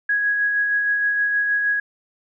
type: tone with tremolo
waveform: sine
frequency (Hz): 1661.2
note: G#6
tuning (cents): 0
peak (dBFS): -16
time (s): 0.09-1.8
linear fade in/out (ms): 5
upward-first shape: sine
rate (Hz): 6.4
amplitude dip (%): 30
effects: none